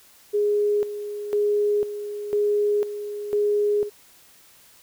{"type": "tone with tremolo", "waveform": "sine", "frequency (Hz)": 414.3, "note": "G#4", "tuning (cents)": -4, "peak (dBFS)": -18, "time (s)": [0.33, 3.9], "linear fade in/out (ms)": 20, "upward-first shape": "square", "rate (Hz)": 1, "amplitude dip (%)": 70, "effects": ["white hiss -53 dBFS RMS until 4.82 s"]}